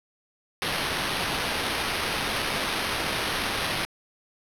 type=noise with sample-and-hold; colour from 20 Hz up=violet; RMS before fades=-28 dBFS; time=0.62-3.85 s; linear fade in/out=0 ms; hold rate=7350 Hz; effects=low-pass 12000 Hz 12 dB/octave